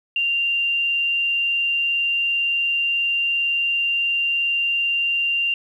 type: tone with frequency modulation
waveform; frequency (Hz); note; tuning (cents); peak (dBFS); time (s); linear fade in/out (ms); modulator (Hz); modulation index
sine; 2781; F7; -8; -18; 0.16-5.54; 2; 22.8; 0.39
effects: 9-bit